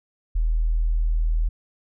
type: tone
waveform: sine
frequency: 40.22 Hz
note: E1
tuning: 42 cents flat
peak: -18 dBFS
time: 0.35-1.49 s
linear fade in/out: 10 ms
effects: none